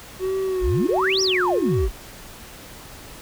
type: tone with vibrato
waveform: triangle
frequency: 370 Hz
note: F#4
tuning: in tune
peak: -19 dBFS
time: 0.19-1.89 s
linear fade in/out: 50 ms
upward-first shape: sine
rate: 1.3 Hz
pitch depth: 61 cents each way
type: exponential two-way sweep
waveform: sine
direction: up then down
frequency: 37 to 5920 to 37 Hz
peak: -19 dBFS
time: 0.6-1.92 s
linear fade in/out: 50 ms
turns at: 1.22 s
effects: pink hiss -41 dBFS RMS until 3.21 s